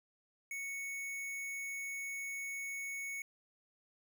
square tone, 2217 Hz, C#7, in tune, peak -40 dBFS, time 0.51-3.22 s, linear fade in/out 2 ms, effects none

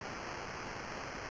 white noise with sample-and-hold, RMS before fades -43 dBFS, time 0.01-1.29 s, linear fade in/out 2 ms, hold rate 3675 Hz, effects resampled to 16000 Hz

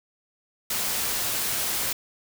white noise, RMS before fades -27 dBFS, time 0.7-1.93 s, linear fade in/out 5 ms, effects none

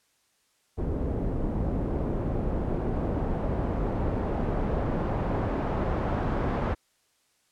pink noise with low-pass filter sweep, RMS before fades -28 dBFS, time 0.77-6.75 s, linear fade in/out 20 ms, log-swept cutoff 420 to 1100 Hz, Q 0.8, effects white hiss -69 dBFS RMS until 7.51 s + low-pass 10000 Hz 12 dB/octave

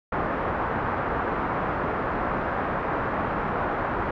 white low-pass noise, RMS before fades -27 dBFS, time 0.12-4.11 s, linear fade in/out 5 ms, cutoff 1400 Hz, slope 24 dB/octave, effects none

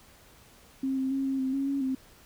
sine tone with pitch steps, 267 / 263.9 / 270.8 / 268.6 / 262.4 / 273.8 / 277.4 / 262.7 Hz, C4 / C4 / C#4 / C4 / C4 / C#4 / C#4 / C4, +35 / +15 / -40 / +46 / +5 / -21 / +1 / +7 cents, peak -26 dBFS, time 0.83-1.95 s, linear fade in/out 5 ms, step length 140 ms, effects pink hiss -56 dBFS RMS until 2.25 s

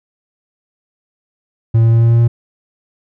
triangle tone with pitch steps, 113.7 / 114.42 / 115.15 / 115.89 / 116.63 / 117.37 Hz, A#2 / A#2 / A#2 / A#2 / A#2 / A#2, -43 / -32 / -21 / -10 / +1 / +12 cents, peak -5 dBFS, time 1.74-2.28 s, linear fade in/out 10 ms, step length 90 ms, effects none

